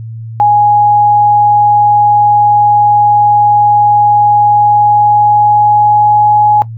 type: tone with pitch glide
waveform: sine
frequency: 830 to 838.2 Hz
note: G#5 to G#5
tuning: -1 to +16 cents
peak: -4 dBFS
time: 0.4-6.62 s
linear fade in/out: 0 ms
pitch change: +17 cents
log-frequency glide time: 4.46-6.37 s
effects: noise-tail reverb RT60 0.1 s tail -17 dB re dry + added 113 Hz sine -21 dBFS peak until 6.77 s